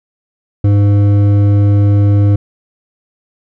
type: tone with hard clipping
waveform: sine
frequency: 101.6 Hz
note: G#2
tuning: 38 cents flat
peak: -8 dBFS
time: 0.64-2.36 s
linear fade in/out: 5 ms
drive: 9 dB
effects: none